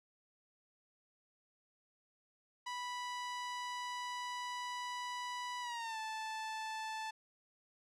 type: tone with pitch glide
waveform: sawtooth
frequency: 985 to 877.5 Hz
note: B5 to A5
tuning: -5 to -5 cents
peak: -36 dBFS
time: 2.66-7.11 s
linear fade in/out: 10 ms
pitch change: -200 cents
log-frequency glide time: 5.61-5.98 s
effects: low-pass 7000 Hz 12 dB/octave